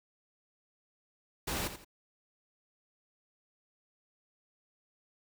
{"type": "noise with echo", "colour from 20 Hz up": "pink", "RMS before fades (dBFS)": -35, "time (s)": [1.47, 1.68], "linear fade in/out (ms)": 10, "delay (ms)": 84, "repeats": 2, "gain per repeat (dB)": -10, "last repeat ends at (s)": 1.848, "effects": []}